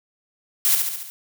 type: noise with echo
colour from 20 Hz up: blue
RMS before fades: -18 dBFS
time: 0.65-0.75 s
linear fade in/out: 0 ms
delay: 70 ms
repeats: 5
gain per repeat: -4 dB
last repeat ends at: 1.1 s
effects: none